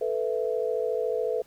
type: chord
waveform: sine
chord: A suspended second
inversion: none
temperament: equal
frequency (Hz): 440 / 493.9 / 659.3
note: A4 / B4 / E5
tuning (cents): 0 / 0 / 0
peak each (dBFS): -28 / -28 / -33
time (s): 0.01-1.42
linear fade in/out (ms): 5
effects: pink hiss -59 dBFS RMS until 1.46 s